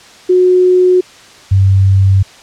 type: tone pair in turn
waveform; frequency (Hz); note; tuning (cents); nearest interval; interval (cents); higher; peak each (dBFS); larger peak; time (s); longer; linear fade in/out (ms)
sine; 365 / 96.68; F#4 / G2; -24 / -23; octave + major seventh; 2299; first; -5; neither; 0.29-1.01 / 1.51-2.23; neither; 10
effects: white hiss -38 dBFS RMS until 2.42 s + low-pass 6000 Hz 12 dB/octave